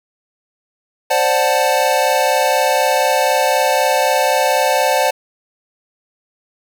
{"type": "chord", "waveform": "square", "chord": "D dominant seventh", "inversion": "third", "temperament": "equal", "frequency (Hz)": [523.3, 587.3, 740, 880], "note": ["C5", "D5", "F#5", "A5"], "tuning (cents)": [0, 0, 0, 0], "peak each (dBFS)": -19, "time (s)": [1.1, 5.11], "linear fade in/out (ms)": 10, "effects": ["7-bit"]}